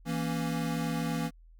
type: chord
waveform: square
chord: A# diminished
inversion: second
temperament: equal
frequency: 164.81 / 233.1 / 277.2 Hz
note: E3 / A#3 / C#4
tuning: 0 / 0 / 0 cents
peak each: -33 / -35 / -37 dBFS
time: 0.05-1.31 s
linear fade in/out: 50 ms
effects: added 41 Hz sine -52 dBFS peak until 1.59 s